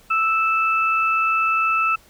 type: tone pair together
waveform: sine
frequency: 1318.5 / 2632 Hz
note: E6 / E7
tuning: 0 / -3 cents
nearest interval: octave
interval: 1197 cents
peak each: -18 / -21 dBFS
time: 0.1-1.96 s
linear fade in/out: 10 ms
effects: pink hiss -52 dBFS RMS until 2.09 s